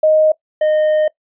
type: tone pair in turn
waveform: sine / triangle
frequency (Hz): 622 / 615.2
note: D#5 / D#5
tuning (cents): -1 / -20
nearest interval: unison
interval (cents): 19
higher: first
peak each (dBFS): -8 / -9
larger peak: first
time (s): 0.03-0.32 / 0.61-1.08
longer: second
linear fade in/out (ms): 5
effects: noise-tail reverb RT60 0.1 s tail -21 dB re dry + resampled to 8000 Hz